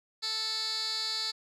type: tone with band-pass filter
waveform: 15% pulse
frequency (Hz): 440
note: A4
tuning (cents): 0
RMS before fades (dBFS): -33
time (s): 0.22-1.32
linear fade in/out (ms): 20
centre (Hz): 4500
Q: 4.6
effects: none